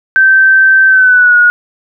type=tone with pitch glide; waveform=sine; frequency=1552 to 1448.1 Hz; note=G6 to F#6; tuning=-18 to -38 cents; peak=-3 dBFS; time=0.16-1.5 s; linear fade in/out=0 ms; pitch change=-120 cents; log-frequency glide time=0.87-1.37 s; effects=none